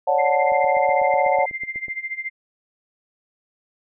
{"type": "chord", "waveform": "sine", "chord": "D major seventh", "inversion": "third", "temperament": "just", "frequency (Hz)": [550.6, 587.3, 734.2, 881], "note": ["C#5", "D5", "F#5", "A5"], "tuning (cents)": [-12, 0, -14, 2], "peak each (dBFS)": [-21, -23, -20, -22], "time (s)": [0.07, 1.46], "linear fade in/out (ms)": 10}
{"type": "tone with tremolo", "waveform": "sine", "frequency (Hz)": 2093, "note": "C7", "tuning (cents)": 0, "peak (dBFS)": -23, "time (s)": [0.18, 2.3], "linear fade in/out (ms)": 20, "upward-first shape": "sine", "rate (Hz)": 14, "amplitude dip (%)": 85}
{"type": "click train", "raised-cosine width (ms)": 2, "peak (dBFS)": -29, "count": 12, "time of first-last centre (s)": [0.52, 1.883], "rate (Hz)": 8.07}
{"effects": []}